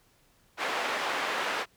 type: band-pass noise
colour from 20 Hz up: white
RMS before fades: -31 dBFS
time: 0.57-1.66 s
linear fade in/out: 50 ms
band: 440 to 1900 Hz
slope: 12 dB/octave
effects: pink hiss -65 dBFS RMS until 1.76 s